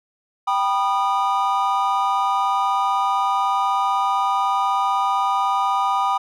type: chord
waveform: triangle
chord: G augmented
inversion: none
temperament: just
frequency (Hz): 784 / 980 / 1225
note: G5 / B5 / D#6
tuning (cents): 0 / -14 / -27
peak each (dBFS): -20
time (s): 0.47-6.18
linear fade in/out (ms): 10
effects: none